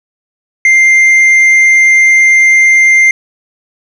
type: tone with tanh clipping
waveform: sine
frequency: 2097 Hz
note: C7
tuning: 3 cents sharp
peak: -4 dBFS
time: 0.65-3.11 s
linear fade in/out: 2 ms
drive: 4 dB
effects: none